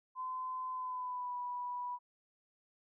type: tone with pitch glide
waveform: sine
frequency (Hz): 1024 to 982.3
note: C6 to B5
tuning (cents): -38 to -10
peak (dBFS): -37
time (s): 0.15-1.99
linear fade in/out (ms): 50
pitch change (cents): -72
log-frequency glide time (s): 0.71-1.36
effects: none